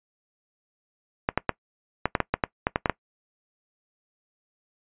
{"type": "clicks", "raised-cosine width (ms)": 0.5, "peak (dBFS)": -6, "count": 12, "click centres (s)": [1.289, 1.376, 1.493, 2.056, 2.152, 2.203, 2.34, 2.438, 2.669, 2.759, 2.858, 2.897], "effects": ["noise-tail reverb RT60 0.1 s tail -21 dB re dry", "resampled to 8000 Hz"]}